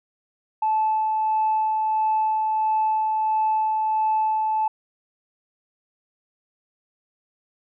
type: tone with tremolo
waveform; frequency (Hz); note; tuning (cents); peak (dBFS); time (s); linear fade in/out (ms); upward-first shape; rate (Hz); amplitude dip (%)
sine; 870; A5; -20; -17; 0.62-4.68; 5; sine; 1.5; 25
effects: tanh soft clip ceiling -14 dBFS